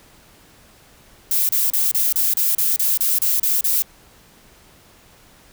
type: noise bursts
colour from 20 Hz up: violet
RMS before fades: -18 dBFS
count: 12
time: 1.31-3.822 s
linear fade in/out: 2 ms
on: 180 ms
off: 32 ms
effects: pink hiss -50 dBFS RMS until 5.52 s